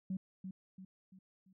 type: tone with echo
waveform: sine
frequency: 188.4 Hz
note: F#3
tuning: 32 cents sharp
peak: -34 dBFS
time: 0.1-0.17 s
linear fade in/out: 5 ms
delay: 340 ms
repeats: 4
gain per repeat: -7 dB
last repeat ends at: 1.53 s
effects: tanh soft clip ceiling -30 dBFS